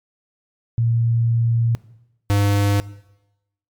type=tone pair in turn; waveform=sine / square; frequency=116.2 / 101.19 Hz; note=A#2 / G#2; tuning=-5 / -45 cents; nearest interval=major second; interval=240 cents; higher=first; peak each=-15 dBFS; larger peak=neither; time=0.78-1.75 / 2.3-2.8 s; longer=first; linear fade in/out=0 ms; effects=noise-tail reverb RT60 0.9 s tail -19 dB re dry + MP3 96 kbps